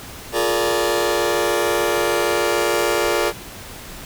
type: chord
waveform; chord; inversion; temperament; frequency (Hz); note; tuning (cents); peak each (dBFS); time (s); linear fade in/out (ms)
sawtooth; Bb dominant seventh; second; just; 349.6 / 419.5 / 466.2 / 582.7; F4 / Ab4 / Bb4 / D5; +2 / +17 / 0 / -14; -19; 0.32-3.33; 50
effects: pink hiss -36 dBFS RMS until 4.05 s